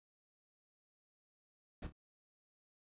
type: noise with echo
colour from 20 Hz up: brown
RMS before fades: -43 dBFS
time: 1.82-1.87 s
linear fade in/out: 5 ms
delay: 27 ms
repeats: 2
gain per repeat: -10 dB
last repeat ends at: 1.924 s
effects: resampled to 8000 Hz